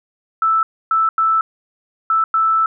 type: tone bursts at uneven times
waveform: sine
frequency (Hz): 1318.5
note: E6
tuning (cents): 0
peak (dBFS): -12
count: 5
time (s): 0.42-0.63 / 0.91-1.09 / 1.18-1.41 / 2.1-2.24 / 2.34-2.66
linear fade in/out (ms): 2
effects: none